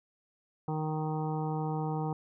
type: harmonic tone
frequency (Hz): 155.56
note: D#3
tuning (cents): 0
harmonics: 1 / 2 / 3 / 5 / 6 / 7 / 8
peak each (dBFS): -32 / -39 / -39 / -38 / -42 / -49 / -49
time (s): 0.68-2.13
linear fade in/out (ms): 2
effects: none